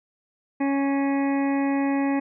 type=harmonic tone with a mistuned harmonic; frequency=277.2 Hz; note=C#4; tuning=in tune; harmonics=1 / 2 / 3 / 4 / 6 / 7 / 8 / 9; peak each=-21 / -32 / -31 / -38 / -41 / -37 / -42 / -41 dBFS; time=0.6-2.2 s; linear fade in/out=10 ms; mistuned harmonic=8; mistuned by=-29 cents; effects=none